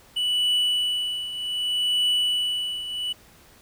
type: tone with tremolo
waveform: triangle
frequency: 2960 Hz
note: F#7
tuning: in tune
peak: -17 dBFS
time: 0.16-3.13 s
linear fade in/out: 10 ms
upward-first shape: triangle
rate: 0.65 Hz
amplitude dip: 75%
effects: pink hiss -53 dBFS RMS until 3.61 s